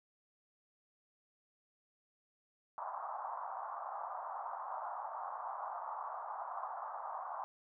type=band-pass noise; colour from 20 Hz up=pink; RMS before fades=-43 dBFS; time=2.78-7.44 s; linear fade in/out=0 ms; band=710 to 1200 Hz; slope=48 dB/octave; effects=none